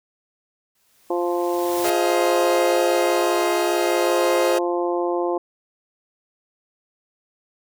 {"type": "noise with exponential growth", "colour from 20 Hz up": "white", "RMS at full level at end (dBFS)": -27, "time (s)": [0.75, 1.9], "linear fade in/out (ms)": 5, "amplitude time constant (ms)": 250}
{"type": "harmonic tone", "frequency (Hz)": 174.61, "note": "F3", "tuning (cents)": 0, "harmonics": [2, 3, 4, 5, 6], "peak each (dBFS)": [-22, -26, -28, -30, -32], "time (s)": [1.1, 5.38], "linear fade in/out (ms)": 5}
{"type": "chord", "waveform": "40% pulse", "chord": "F minor seventh", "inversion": "first", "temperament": "equal with one note detuned", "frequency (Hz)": [415.3, 523.3, 633.5, 698.5], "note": ["Ab4", "C5", "Eb5", "F5"], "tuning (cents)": [0, 0, 31, 0], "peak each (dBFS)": [-25, -24, -24, -26], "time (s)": [1.84, 4.59], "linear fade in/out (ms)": 10}
{"effects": []}